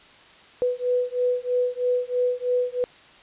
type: beating tone pair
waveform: sine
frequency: 493.9 / 497 Hz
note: B4 / B4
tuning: 0 / +11 cents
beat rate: 3.1 Hz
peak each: -24 / -24 dBFS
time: 0.62-2.84 s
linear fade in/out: 0 ms
effects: white hiss -50 dBFS RMS until 3.22 s + resampled to 8000 Hz